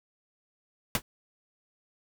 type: noise with exponential decay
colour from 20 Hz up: pink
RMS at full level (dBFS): -21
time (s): 0.95-1.02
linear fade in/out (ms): 1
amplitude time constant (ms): 15
effects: none